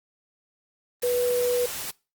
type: tone in noise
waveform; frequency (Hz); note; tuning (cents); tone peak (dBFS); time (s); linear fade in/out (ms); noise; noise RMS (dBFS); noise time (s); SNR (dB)
sine; 490.1; B4; -13; -21; 1.03-1.66; 5; white; -33; 1.02-1.91; +9
effects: noise-tail reverb RT60 0.3 s tail -23 dB re dry + Opus 24 kbps